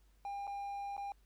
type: tone with dropouts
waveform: triangle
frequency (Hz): 802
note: G5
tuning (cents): +39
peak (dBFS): -37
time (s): 0.25-1.12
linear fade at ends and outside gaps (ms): 1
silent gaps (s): 0.47-0.476 / 0.967-0.978
effects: added 50 Hz sine -64 dBFS peak until 1.25 s + pink hiss -75 dBFS RMS until 1.25 s